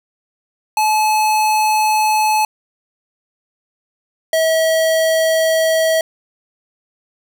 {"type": "tone pair in turn", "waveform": "square", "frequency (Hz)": [860, 644.3], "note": ["A5", "E5"], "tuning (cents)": [-40, -40], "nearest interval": "perfect fourth", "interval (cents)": 500, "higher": "first", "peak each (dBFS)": -13, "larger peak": "neither", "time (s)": [[0.77, 2.45], [4.33, 6.01]], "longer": "neither", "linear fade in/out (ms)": 2, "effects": []}